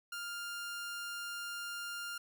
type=tone; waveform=sawtooth; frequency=1400 Hz; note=F6; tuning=4 cents sharp; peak=-36 dBFS; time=0.12-2.18 s; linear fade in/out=5 ms; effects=none